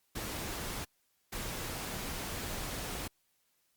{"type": "noise bursts at uneven times", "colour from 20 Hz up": "pink", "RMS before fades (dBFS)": -39, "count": 2, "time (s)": [[0.15, 0.85], [1.32, 3.08]], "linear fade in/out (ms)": 10, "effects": ["white hiss -75 dBFS RMS until 3.76 s", "Opus 48 kbps"]}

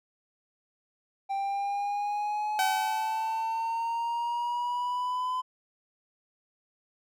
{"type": "exponential sweep", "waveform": "triangle", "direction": "up", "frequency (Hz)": [784, 1017], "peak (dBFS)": -26, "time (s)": [1.29, 5.42], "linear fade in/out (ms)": 20}
{"type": "tone with exponential decay", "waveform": "sawtooth", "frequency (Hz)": 762, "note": "G5", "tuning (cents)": -49, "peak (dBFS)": -20, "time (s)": [2.59, 3.97], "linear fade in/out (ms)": 1, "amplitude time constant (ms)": 300}
{"effects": []}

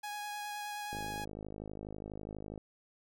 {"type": "tone with vibrato", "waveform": "sawtooth", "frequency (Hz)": 830.6, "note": "G#5", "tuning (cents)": 0, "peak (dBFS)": -35, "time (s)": [0.03, 1.25], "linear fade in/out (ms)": 10, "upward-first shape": "triangle", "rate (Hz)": 9.6, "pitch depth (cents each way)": 13}
{"type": "click train", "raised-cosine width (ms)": 2, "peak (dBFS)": -30, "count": 87, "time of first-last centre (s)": [0.93, 2.578], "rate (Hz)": 52.2}
{"effects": []}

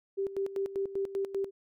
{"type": "tone with tremolo", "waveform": "sine", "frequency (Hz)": 392, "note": "G4", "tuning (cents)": 0, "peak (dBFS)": -28, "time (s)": [0.17, 1.51], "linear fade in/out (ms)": 20, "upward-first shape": "square", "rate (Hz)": 5.1, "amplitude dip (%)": 75, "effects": []}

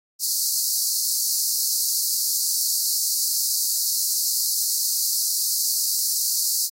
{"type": "high-pass noise", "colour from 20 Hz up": "pink", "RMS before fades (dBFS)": -23, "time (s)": [0.19, 6.7], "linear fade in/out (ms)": 50, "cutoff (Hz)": 4300, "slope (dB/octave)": 96, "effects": ["AAC 48 kbps"]}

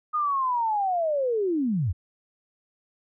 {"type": "linear sweep", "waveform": "sine", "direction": "down", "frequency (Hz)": [1244.5, 72.9], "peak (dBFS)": -22, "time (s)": [0.13, 1.93], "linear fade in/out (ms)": 20, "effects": []}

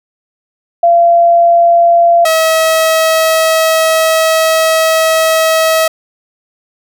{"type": "tone pair in turn", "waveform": ["sine", "sawtooth"], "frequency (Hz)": [685, 642.8], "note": ["F5", "E5"], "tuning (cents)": [-34, -44], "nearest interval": "minor second", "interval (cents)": 110, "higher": "first", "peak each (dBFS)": -4, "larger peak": "neither", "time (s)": [[0.83, 2.25], [2.25, 5.88]], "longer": "second", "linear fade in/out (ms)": 5, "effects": []}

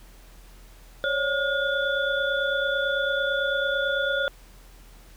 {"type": "tone cluster", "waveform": "sine", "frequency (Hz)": [545, 574, 1431, 3459], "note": ["C#5", "D5", "F6", "A7"], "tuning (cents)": [-29, -40, 42, -30], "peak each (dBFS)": [-28, -30, -25, -32], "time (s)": [1.04, 4.28], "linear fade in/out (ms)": 0, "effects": ["added 41 Hz sine -47 dBFS peak until 5.16 s", "pink hiss -54 dBFS RMS until 5.16 s"]}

